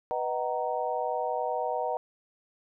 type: chord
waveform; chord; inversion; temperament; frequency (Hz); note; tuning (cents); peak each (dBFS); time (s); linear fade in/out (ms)
sine; B major seventh; none; equal with one note detuned; 493.9 / 622.3 / 753.8 / 932.3; B4 / D#5 / F#5 / A#5; 0 / 0 / +32 / 0; -33 / -33 / -32 / -34; 0.11-1.97; 0
effects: none